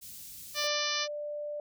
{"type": "band-stop noise", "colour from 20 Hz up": "white", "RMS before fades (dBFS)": -46, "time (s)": [0.01, 0.68], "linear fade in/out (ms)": 20, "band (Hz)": [190, 4300], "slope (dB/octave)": 12}
{"type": "harmonic tone", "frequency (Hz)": 592, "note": "D5", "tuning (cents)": 14, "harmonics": [1, 2, 3, 4, 5, 6, 7, 8, 9, 10], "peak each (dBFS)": [-38, -38, -38, -38, -38, -38, -38, -38, -38, -38], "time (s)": [0.54, 1.08], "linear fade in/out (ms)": 50}
{"type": "tone", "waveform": "sine", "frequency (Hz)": 591, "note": "D5", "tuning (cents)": 11, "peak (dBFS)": -34, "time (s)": [0.64, 1.6], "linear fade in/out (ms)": 2}
{"effects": []}